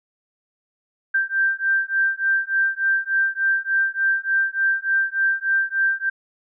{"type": "beating tone pair", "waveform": "sine", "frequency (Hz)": [1572, 1575.4], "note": ["G6", "G6"], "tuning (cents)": [4, 8], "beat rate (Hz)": 3.4, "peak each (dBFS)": -21, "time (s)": [1.14, 6.1], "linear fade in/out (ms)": 10, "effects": []}